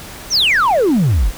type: exponential sweep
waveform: sine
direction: down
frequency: 6480 to 37.55 Hz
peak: -8 dBFS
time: 0.3-1.32 s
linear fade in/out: 50 ms
effects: tanh soft clip ceiling -9 dBFS + pink hiss -33 dBFS RMS until 1.37 s